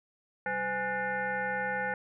sine tone with frequency modulation, 1149 Hz, D6, 38 cents flat, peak -29 dBFS, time 0.46-1.94 s, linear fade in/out 2 ms, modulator 319 Hz, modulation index 2.4, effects none

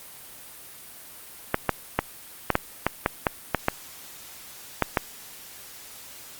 clicks, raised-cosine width 0.5 ms, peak -4 dBFS, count 12, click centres 1.544 / 1.693 / 1.99 / 2.503 / 2.554 / 2.866 / 3.061 / 3.268 / 3.547 / 3.684 / 4.823 / 4.972 s, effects white hiss -44 dBFS RMS until 6.39 s + Opus 32 kbps

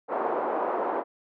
white band-pass noise, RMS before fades -28 dBFS, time 0.08-1.04 s, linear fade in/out 50 ms, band 320 to 1000 Hz, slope 24 dB/octave, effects none

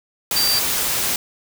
sine tone in noise, 4674 Hz, D8, 9 cents flat, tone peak -17 dBFS, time 0.36-0.59 s, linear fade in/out 2 ms, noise white, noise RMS -21 dBFS, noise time 0.31-1.16 s, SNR +1 dB, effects none

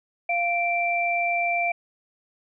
sine tone pair together, 694.3 / 2349 Hz, F5 / D7, -10 / 0 cents, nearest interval octave + major sixth, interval 2110 cents, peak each -24 dBFS, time 0.29-1.72 s, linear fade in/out 5 ms, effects none

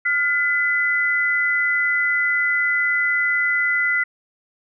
sine tone pair together, 1418.5 / 2011 Hz, F6 / B6, +27 / +31 cents, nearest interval tritone, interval 604 cents, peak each -22 / -18 dBFS, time 0.05-4.04 s, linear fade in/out 10 ms, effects none

